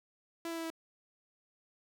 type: tone with pitch steps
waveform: sawtooth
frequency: 333.8 / 331.3 / 328.8 / 326.4 Hz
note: E4 / E4 / E4 / E4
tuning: +22 / +9 / -4 / -17 cents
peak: -33 dBFS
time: 0.45-0.702 s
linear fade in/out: 2 ms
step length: 63 ms
effects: none